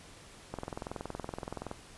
click train, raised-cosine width 1 ms, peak -23 dBFS, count 26, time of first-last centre 0.54-1.714 s, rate 21.3 Hz, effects pink hiss -53 dBFS RMS until 1.97 s + resampled to 24000 Hz

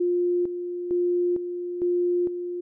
sine tone with tremolo, 353.1 Hz, F4, 19 cents sharp, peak -20 dBFS, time 0-2.61 s, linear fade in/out 10 ms, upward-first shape square, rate 1.1 Hz, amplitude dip 60%, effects none

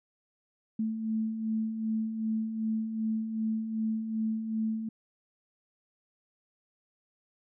sine beating tone pair, 218.3 / 220.9 Hz, A3 / A3, -13 / +7 cents, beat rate 2.6 Hz, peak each -38 / -29 dBFS, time 0.79-4.89 s, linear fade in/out 5 ms, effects none

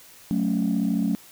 sine chord, F# minor, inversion none, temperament equal, 185 / 220 / 277.2 Hz, F#3 / A3 / C#4, 0 / 0 / 0 cents, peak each -24 / -23 / -25 dBFS, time 0.31-1.15 s, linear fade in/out 0 ms, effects tanh soft clip ceiling -15 dBFS + white hiss -49 dBFS RMS until 1.31 s

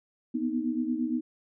sine tone cluster, 241.4 / 250.1 / 312.7 Hz, B3 / B3 / D#4, -39 / +22 / +9 cents, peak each -31 dBFS, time 0.34-1.21 s, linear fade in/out 10 ms, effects none

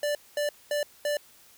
square tone bursts, 587.3 Hz, D5, in tune, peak -26 dBFS, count 4, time 0.03-1.17 s, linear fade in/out 2 ms, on 120 ms, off 220 ms, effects white hiss -56 dBFS RMS until 1.57 s

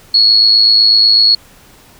sine tone with amplitude modulation, 4347 Hz, C#8, 35 cents flat, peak -3 dBFS, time 0.14-1.35 s, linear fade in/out 5 ms, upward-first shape sine, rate 108 Hz, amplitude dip 50%, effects pink hiss -43 dBFS RMS until 1.99 s

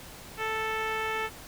10% pulse tone with low-pass filter, 440 Hz, A4, in tune, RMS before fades -31 dBFS, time 0.37-1.3 s, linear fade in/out 50 ms, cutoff 2700 Hz, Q 1.1, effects pink hiss -46 dBFS RMS until 1.47 s

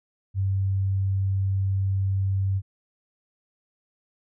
sine tone, 96.8 Hz, G2, 21 cents flat, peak -21 dBFS, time 0.34-2.62 s, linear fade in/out 50 ms, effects none

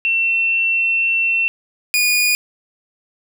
sine / sawtooth tone pair in turn, 2701 / 2451 Hz, E7 / D#7, +42 / -27 cents, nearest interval major second, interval 169 cents, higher first, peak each -14 / -10 dBFS, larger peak second, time 0.05-1.48 / 1.94-2.35 s, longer first, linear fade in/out 0 ms, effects none

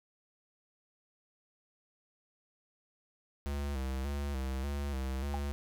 square tone with vibrato, 68.5 Hz, C#2, 20 cents flat, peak -34 dBFS, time 3.46-5.52 s, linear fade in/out 0 ms, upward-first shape square, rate 1.7 Hz, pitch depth 65 cents each way
sine tone with exponential decay, 803 Hz, G5, 41 cents sharp, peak -31 dBFS, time 5.34-5.42 s, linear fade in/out 1 ms, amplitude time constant 17 ms
effects none

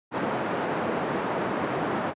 pink band-pass noise, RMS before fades -28 dBFS, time 0.11-2.14 s, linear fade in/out 50 ms, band 210 to 1300 Hz, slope 12 dB/octave, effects high-pass 100 Hz 12 dB/octave + resampled to 8000 Hz

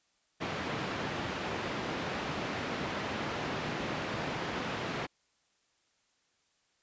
pink band-pass noise, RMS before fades -36 dBFS, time 0.4-5.07 s, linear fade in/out 20 ms, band 140 to 3000 Hz, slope 12 dB/octave, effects white hiss -73 dBFS RMS until 6.82 s + resampled to 16000 Hz

